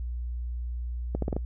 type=accelerating click train; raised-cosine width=2 ms; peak=-15 dBFS; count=5; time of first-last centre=1.15-1.365 s; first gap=73 ms; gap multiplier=0.8; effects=noise-tail reverb RT60 0.1 s tail -24 dB re dry + added 60 Hz sine -30 dBFS peak until 1.45 s